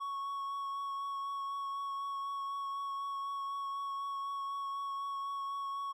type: tone with vibrato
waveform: triangle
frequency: 1108.7 Hz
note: C#6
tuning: in tune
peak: -34 dBFS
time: 0-5.93 s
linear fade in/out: 20 ms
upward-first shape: triangle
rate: 4 Hz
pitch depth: 14 cents each way
effects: none